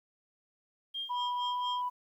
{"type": "tone with tremolo", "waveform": "sine", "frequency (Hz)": 3209, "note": "G7", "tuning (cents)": 40, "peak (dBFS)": -33, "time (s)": [0.94, 1.82], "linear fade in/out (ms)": 10, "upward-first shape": "sine", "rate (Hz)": 4.3, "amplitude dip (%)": 85}
{"type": "tone with pitch glide", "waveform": "sine", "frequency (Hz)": [982, 988.8], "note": ["B5", "B5"], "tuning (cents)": [-10, 2], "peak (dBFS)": -30, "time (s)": [1.09, 1.9], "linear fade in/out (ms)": 20, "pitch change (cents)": 12, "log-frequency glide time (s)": [1.38, 1.62]}
{"effects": ["tanh soft clip ceiling -25 dBFS", "11-bit"]}